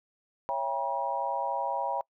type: chord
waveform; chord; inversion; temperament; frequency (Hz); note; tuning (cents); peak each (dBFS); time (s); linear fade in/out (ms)
sine; C# diminished seventh; none; just; 554.4 / 665.2 / 798.3 / 957.9; C#5 / E5 / G5 / Bb5; 0 / +16 / +31 / +47; -35 / -36 / -33 / -31; 0.49-2.01; 0
effects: noise-tail reverb RT60 0.1 s tail -25 dB re dry